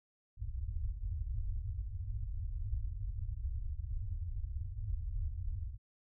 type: low-pass noise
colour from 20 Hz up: pink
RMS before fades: -38 dBFS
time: 0.37-5.78 s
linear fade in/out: 50 ms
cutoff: 110 Hz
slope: 96 dB/octave
effects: none